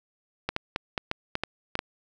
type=clicks; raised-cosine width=0.3 ms; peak=-11 dBFS; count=9; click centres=0.49 / 0.564 / 0.761 / 0.978 / 1.114 / 1.354 / 1.436 / 1.754 / 1.791 s; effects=none